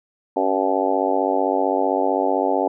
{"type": "harmonic tone with a mistuned harmonic", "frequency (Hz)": 95.6, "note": "G2", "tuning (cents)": -43, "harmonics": [3, 4, 5, 6, 7, 8, 9], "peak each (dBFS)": [-25, -25, -25, -25, -25, -25, -25], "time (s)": [0.36, 2.68], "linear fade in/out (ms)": 5, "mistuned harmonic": 3, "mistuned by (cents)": -47, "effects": []}